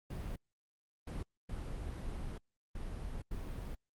brown noise bursts at uneven times, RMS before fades -41 dBFS, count 5, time 0.1-0.36 / 1.07-1.23 / 1.49-2.38 / 2.75-3.22 / 3.31-3.75 s, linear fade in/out 5 ms, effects Opus 32 kbps

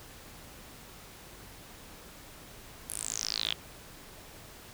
sawtooth tone with band-pass filter sweep, 54.4 Hz, A1, 19 cents flat, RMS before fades -35 dBFS, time 2.89-3.53 s, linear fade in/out 5 ms, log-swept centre 11000 to 3200 Hz, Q 8, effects pink hiss -50 dBFS RMS until 4.73 s

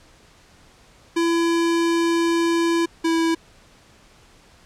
square tone pair in turn, 335.9 / 329 Hz, E4 / E4, +33 / -3 cents, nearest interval unison, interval 36 cents, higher first, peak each -18 dBFS, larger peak neither, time 1.16-2.86 / 3.04-3.35 s, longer first, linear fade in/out 10 ms, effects pink hiss -52 dBFS RMS until 4.65 s + low-pass 8000 Hz 12 dB/octave

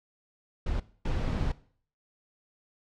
brown noise bursts at uneven times, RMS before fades -29 dBFS, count 2, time 0.66-0.8 / 1.05-1.52 s, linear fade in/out 5 ms, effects noise-tail reverb RT60 0.5 s tail -18 dB re dry + low-pass 5000 Hz 12 dB/octave

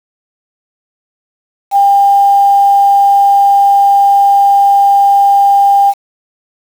sine tone with quantisation, 799 Hz, G5, 33 cents sharp, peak -4 dBFS, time 1.71-5.94 s, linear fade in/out 50 ms, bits 5, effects none

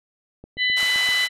click train, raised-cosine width 2 ms, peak -27 dBFS, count 6, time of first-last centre 0.44-1.089 s, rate 7.7 Hz
harmonic tone, 999 Hz, B5, 20 cents sharp, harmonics 2 / 3 / 4, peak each -20 / -24 / -26 dBFS, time 0.57-1.29 s, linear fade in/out 50 ms
pink band-pass noise, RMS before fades -31 dBFS, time 0.76-1.28 s, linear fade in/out 20 ms, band 1000 to 11000 Hz, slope 12 dB/octave
effects resampled to 32000 Hz

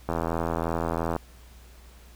click train, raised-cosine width 1 ms, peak -13 dBFS, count 90, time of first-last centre 0.09-1.164 s, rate 82.9 Hz, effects added 60 Hz sine -48 dBFS peak until 2.15 s + pink hiss -55 dBFS RMS until 2.15 s

